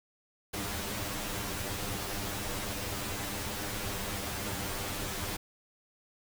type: noise with comb filter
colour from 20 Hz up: pink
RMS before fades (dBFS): -36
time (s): 0.53-5.37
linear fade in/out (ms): 10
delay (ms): 10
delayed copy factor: +1
effects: none